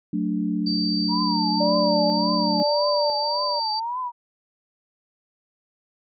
sine chord, D major, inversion first, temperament just, 183.54 / 220.2 / 293.7 Hz, F#3 / A3 / D4, -14 / +2 / 0 cents, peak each -26 dBFS, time 0.13-2.63 s, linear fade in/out 5 ms
sine tone, 4637 Hz, D8, 23 cents flat, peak -25 dBFS, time 0.66-3.8 s, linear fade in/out 10 ms
sine tone with vibrato, 932.3 Hz, A#5, in tune, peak -25 dBFS, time 1.08-4.12 s, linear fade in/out 50 ms, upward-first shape triangle, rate 1.8 Hz, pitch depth 170 cents each way
sine tone with tremolo, 587.3 Hz, D5, in tune, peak -20 dBFS, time 1.6-3.6 s, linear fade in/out 10 ms, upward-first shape square, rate 1 Hz, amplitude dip 55%
effects none

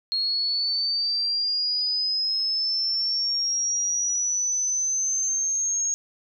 sine linear sweep, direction up, 4270 to 6570 Hz, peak -22 dBFS, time 0.12-5.94 s, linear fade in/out 0 ms, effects none

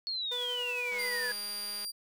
sine exponential sweep, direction down, 4392 to 1661.2 Hz, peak -32 dBFS, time 0.07-1.32 s, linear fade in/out 0 ms
sawtooth tone with tremolo, 490 Hz, B4, 14 cents flat, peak -33 dBFS, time 0.31-1.32 s, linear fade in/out 10 ms, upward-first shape triangle, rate 11 Hz, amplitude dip 30%
click train, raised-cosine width 0.2 ms, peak -30 dBFS, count 192, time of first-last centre 0.92-1.847 s, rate 206 Hz
sawtooth tone, 4754 Hz, D8, 20 cents sharp, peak -33 dBFS, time 0.98-1.92 s, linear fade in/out 20 ms
effects none

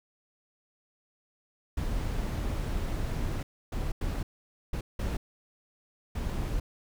brown noise bursts at uneven times, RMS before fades -31 dBFS, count 6, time 1.77-3.43 / 3.72-3.92 / 4.01-4.23 / 4.73-4.81 / 4.99-5.17 / 6.15-6.6 s, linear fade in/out 5 ms, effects none

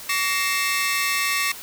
sawtooth tone cluster, 1140 / 1859 / 2117 / 2653 Hz, C#6 / A#6 / C7 / E7, +48 / -5 / +20 / +10 cents, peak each -23 dBFS, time 0.09-1.52 s, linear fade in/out 5 ms, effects white hiss -38 dBFS RMS until 1.62 s

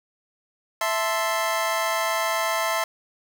25% pulse chord, A minor, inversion second, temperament equal, 659.3 / 880 / 1046.5 Hz, E5 / A5 / C6, 0 / 0 / 0 cents, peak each -22 / -25 / -23 dBFS, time 0.81-2.84 s, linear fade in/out 2 ms, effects none

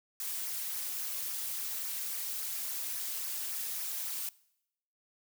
blue noise with flanger, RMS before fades -37 dBFS, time 0.2-4.29 s, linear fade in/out 2 ms, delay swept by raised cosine 0.25 to 4.05 ms, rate 3.6 Hz, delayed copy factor -0.65, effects noise-tail reverb RT60 0.8 s tail -22 dB re dry

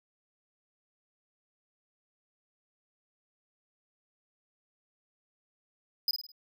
square tone with echo, 4991 Hz, D#8, 5 cents sharp, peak -25 dBFS, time 6.08-6.11 s, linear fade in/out 2 ms, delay 52 ms, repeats 4, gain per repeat -7 dB, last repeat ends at 6.318 s, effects none

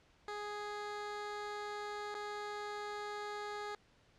15% pulse tone with dropouts, 415.3 Hz, G#4, in tune, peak -34 dBFS, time 0.28-3.75 s, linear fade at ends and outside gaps 2 ms, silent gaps 2.144-2.149 s, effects pink hiss -68 dBFS RMS until 4.18 s + low-pass 5000 Hz 12 dB/octave

